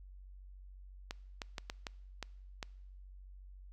clicks, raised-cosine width 0.2 ms, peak -22 dBFS, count 7, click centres 1.109 / 1.418 / 1.582 / 1.699 / 1.868 / 2.227 / 2.628 s, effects noise-tail reverb RT60 0.9 s tail -24 dB re dry + added 47 Hz sine -50 dBFS peak until 3.72 s

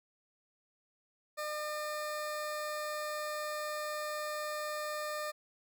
20% pulse tone, 604 Hz, D5, 48 cents sharp, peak -31 dBFS, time 1.37-5.32 s, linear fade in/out 20 ms, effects none

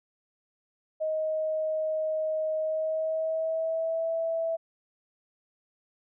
sine tone with pitch glide, 627 to 657 Hz, D#5 to E5, +13 to -6 cents, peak -26 dBFS, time 1-4.57 s, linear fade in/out 20 ms, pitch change +81 cents, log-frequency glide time 2.59-4.11 s, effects none

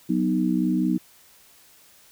sine chord, B major, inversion second, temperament equal, 185 / 246.9 / 311.1 Hz, F#3 / B3 / D#4, 0 / 0 / 0 cents, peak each -24 dBFS, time 0.09-0.98 s, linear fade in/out 10 ms, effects white hiss -54 dBFS RMS until 2.11 s

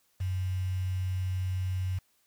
sine tone with quantisation, 92.6 Hz, F#2, 2 cents sharp, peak -28 dBFS, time 0.2-1.99 s, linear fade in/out 10 ms, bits 8, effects white hiss -70 dBFS RMS until 2.26 s

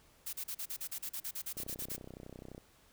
blue noise bursts, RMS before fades -40 dBFS, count 16, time 0.26-1.966 s, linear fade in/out 10 ms, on 71 ms, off 38 ms
click train, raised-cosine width 2 ms, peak -34 dBFS, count 33, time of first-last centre 1.57-2.579 s, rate 31.7 Hz
effects pink hiss -65 dBFS RMS until 2.92 s

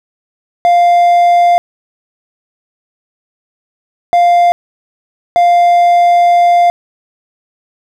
triangle tone bursts at uneven times, 698.5 Hz, F5, in tune, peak -3 dBFS, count 3, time 0.65-1.58 / 4.13-4.52 / 5.36-6.7 s, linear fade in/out 0 ms, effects none

